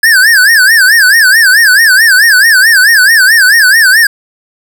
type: tone with vibrato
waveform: square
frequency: 1661.2 Hz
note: G#6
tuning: in tune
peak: -3 dBFS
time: 0.03-4.07 s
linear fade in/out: 5 ms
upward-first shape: sine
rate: 4.6 Hz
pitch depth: 200 cents each way
effects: none